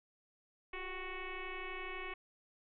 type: tone with frequency modulation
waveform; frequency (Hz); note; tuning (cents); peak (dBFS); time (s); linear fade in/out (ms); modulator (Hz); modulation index
sine; 1103; C#6; -9; -40; 0.73-2.14; 5; 373; 4.2
effects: none